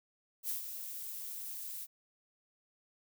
violet noise with ADSR envelope, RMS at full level -35 dBFS, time 0.43-1.87 s, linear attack 63 ms, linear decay 120 ms, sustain -8 dB, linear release 38 ms, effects none

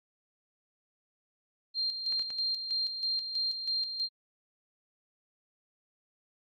sine tone with tremolo, 4186 Hz, C8, in tune, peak -28 dBFS, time 1.74-4.09 s, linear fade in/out 50 ms, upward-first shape square, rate 3.1 Hz, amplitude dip 55%
clicks, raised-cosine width 0.2 ms, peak -29 dBFS, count 3, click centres 2.124 / 2.195 / 2.304 s
effects AAC 64 kbps

